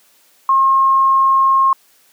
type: tone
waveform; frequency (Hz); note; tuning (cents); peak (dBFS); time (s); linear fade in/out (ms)
sine; 1074; C6; +45; -9; 0.49-1.73; 2
effects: white hiss -53 dBFS RMS until 2.12 s + high-pass 200 Hz 12 dB/octave